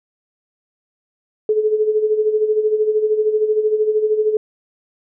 sine tone with tremolo, 429.5 Hz, A4, 42 cents flat, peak -11 dBFS, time 1.49-4.37 s, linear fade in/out 2 ms, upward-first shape sine, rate 13 Hz, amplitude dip 65%, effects none

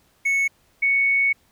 triangle / sine tone pair in turn, 2208 / 2219 Hz, C#7 / C#7, -7 / +1 cents, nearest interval unison, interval 8 cents, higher second, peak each -16 dBFS, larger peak neither, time 0.25-0.48 / 0.82-1.33 s, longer second, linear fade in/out 10 ms, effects pink hiss -61 dBFS RMS until 1.51 s

